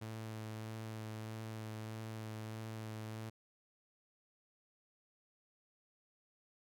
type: tone with vibrato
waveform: sawtooth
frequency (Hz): 110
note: A2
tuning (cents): 0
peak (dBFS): -39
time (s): 0.01-3.3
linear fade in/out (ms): 10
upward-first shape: sine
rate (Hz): 1.6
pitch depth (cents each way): 14
effects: none